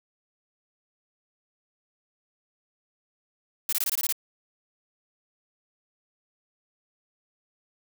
blue noise bursts, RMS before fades -26 dBFS, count 8, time 3.69-4.125 s, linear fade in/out 2 ms, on 36 ms, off 21 ms, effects none

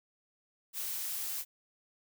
blue noise, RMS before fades -37 dBFS, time 0.73-1.45 s, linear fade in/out 50 ms, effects none

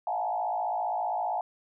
sine tone with frequency modulation, 784 Hz, G5, in tune, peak -27 dBFS, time 0.07-1.41 s, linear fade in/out 2 ms, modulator 55.2 Hz, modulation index 2.1, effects none

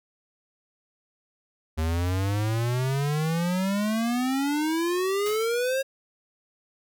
square exponential sweep, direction up, 77.78 to 545 Hz, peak -24 dBFS, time 1.77-5.83 s, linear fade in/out 20 ms
white noise with exponential decay, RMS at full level -35 dBFS, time 5.26-5.71 s, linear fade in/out 1 ms, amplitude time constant 96 ms
effects none

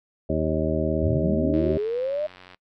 harmonic tone, 78.4 Hz, D#2, 14 cents sharp, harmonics 1 / 2 / 3 / 4 / 5 / 7 / 8, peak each -29 / -29 / -29 / -29 / -29 / -29 / -29 dBFS, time 0.29-1.78 s, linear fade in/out 10 ms
sine linear sweep, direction up, 73 to 620 Hz, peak -23 dBFS, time 1.02-2.27 s, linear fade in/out 10 ms
click train, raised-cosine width 0.3 ms, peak -29 dBFS, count 93, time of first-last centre 1.54-2.545 s, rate 91.5 Hz
effects noise-tail reverb RT60 0.1 s tail -24 dB re dry

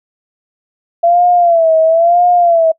sine tone with vibrato, 675 Hz, E5, 41 cents sharp, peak -6 dBFS, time 1.03-2.72 s, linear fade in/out 10 ms, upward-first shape sine, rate 1 Hz, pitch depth 92 cents each way, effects noise-tail reverb RT60 0.1 s tail -24 dB re dry

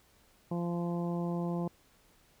harmonic tone, 172.6 Hz, F3, 20 cents flat, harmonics 1 / 2 / 3 / 4 / 5 / 6, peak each -32 / -38 / -42 / -44 / -46 / -48 dBFS, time 0.51-1.68 s, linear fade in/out 5 ms, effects pink hiss -65 dBFS RMS until 2.4 s

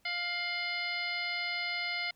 harmonic tone with a mistuned harmonic, 703 Hz, F5, 11 cents sharp, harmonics 1 / 2 / 3 / 4 / 5 / 6 / 7, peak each -43 / -43 / -34 / -42 / -46 / -41 / -43 dBFS, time 0.05-2.11 s, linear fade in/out 5 ms, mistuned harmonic 4, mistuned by +94 cents, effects pink hiss -70 dBFS RMS until 2.15 s

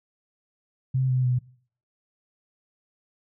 sine tone with pitch steps, 130.81 / 127.9 / 125.05 Hz, C3 / C3 / B2, 0 / -39 / +22 cents, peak -20 dBFS, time 0.94-1.39 s, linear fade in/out 10 ms, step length 150 ms, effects noise-tail reverb RT60 0.5 s tail -21 dB re dry

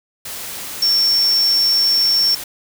sine tone in noise, 5450 Hz, F8, 43 cents flat, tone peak -12 dBFS, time 0.82-2.35 s, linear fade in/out 5 ms, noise white, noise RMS -29 dBFS, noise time 0.25-2.44 s, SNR +14 dB, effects none

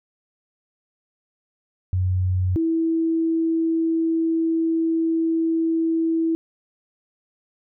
sine tone pair in turn, 92.1 / 326.9 Hz, F#2 / E4, -7 / -14 cents, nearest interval octave + minor seventh, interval 2193 cents, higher second, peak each -18 dBFS, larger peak neither, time 1.93-2.56 / 2.56-6.35 s, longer second, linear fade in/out 0 ms, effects none

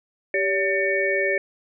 sine tone cluster, 392.3 / 569 / 1793 / 2250 Hz, G4 / C#5 / A6 / C#7, +1 / +45 / +32 / +25 cents, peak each -25 dBFS, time 0.34-1.38 s, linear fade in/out 2 ms, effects none

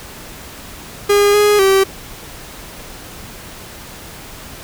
45% pulse tone with pitch steps, 407.7 / 415.1 / 387 Hz, G#4 / G#4 / G4, -32 / -1 / -22 cents, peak -9 dBFS, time 1.09-1.84 s, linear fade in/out 10 ms, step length 250 ms, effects pink hiss -34 dBFS RMS until 4.63 s

